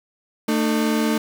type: tone pair together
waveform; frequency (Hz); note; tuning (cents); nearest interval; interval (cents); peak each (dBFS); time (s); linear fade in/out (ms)
35% pulse; 223.7 / 304; A3 / D#4; +29 / -40; perfect fourth; 531; -18 / -21; 0.48-1.18; 5
effects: 8-bit